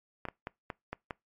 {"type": "clicks", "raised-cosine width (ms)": 0.5, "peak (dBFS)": -21, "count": 6, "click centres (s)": [0.253, 0.286, 0.471, 0.702, 0.93, 1.108], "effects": ["noise-tail reverb RT60 0.2 s tail -24 dB re dry", "MP3 64 kbps"]}